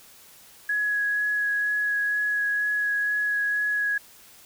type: tone with vibrato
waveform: sine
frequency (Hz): 1674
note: G#6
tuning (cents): +13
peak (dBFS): -22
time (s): 0.69-3.98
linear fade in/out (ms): 5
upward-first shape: sine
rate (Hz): 2.1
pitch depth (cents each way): 10
effects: white hiss -51 dBFS RMS until 4.45 s